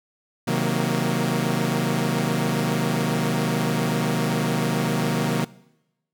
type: chord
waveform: sawtooth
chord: C half-diminished seventh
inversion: none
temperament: equal with one note detuned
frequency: 130.81 / 157.83 / 185 / 233.1 Hz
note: C3 / Eb3 / Gb3 / Bb3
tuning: 0 / +25 / 0 / 0 cents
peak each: -23 / -22 / -23 / -22 dBFS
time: 0.47-5.45 s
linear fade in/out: 10 ms
effects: noise-tail reverb RT60 0.9 s tail -21 dB re dry